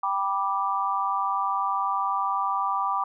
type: chord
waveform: sine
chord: G major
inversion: none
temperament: just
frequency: 784 / 980 / 1176 Hz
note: G5 / B5 / D6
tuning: 0 / -14 / +2 cents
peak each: -29 / -28 / -26 dBFS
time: 0.03-3.04 s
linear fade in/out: 5 ms
effects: none